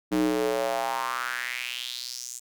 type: tone with high-pass filter sweep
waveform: square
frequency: 61.74 Hz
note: B1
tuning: in tune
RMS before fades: -29 dBFS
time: 0.11-2.4 s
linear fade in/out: 20 ms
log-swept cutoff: 260 to 7500 Hz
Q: 4.1
effects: none